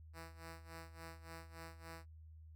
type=tone with tremolo; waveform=5% pulse; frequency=164.4 Hz; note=E3; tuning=4 cents flat; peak=-38 dBFS; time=0.13-2.06 s; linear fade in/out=50 ms; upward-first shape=sine; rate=3.5 Hz; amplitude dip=85%; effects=added 79 Hz sine -54 dBFS peak until 2.55 s